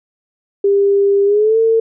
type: tone with pitch glide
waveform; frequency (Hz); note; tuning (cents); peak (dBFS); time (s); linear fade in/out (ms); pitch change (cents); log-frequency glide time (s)
sine; 399.4 to 450.9; G4 to A4; +32 to +42; -9; 0.64-1.8; 5; +210; 1.25-1.58
effects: none